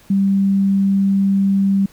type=tone; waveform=sine; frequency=196 Hz; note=G3; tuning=in tune; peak=-12 dBFS; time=0.1-1.86 s; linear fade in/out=5 ms; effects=pink hiss -49 dBFS RMS until 1.92 s